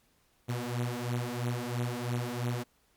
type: beating tone pair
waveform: sawtooth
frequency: 120 / 123 Hz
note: B2 / B2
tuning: -49 / -7 cents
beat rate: 3 Hz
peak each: -30 dBFS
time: 0.48-2.64 s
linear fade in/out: 20 ms
effects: pink hiss -69 dBFS RMS until 2.96 s + MP3 96 kbps